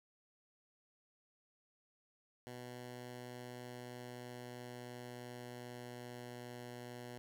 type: tone with pitch glide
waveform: 10% pulse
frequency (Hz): 123.47 to 122.26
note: B2 to B2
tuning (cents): 0 to -17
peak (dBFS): -39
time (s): 2.47-7.18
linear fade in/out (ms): 0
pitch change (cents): -17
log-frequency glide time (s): 3.36-6.53
effects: none